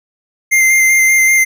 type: tone with vibrato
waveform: square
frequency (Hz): 2093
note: C7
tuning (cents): 0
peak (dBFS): -8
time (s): 0.51-1.45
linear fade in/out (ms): 20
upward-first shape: square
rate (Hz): 5.2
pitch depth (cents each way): 12
effects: none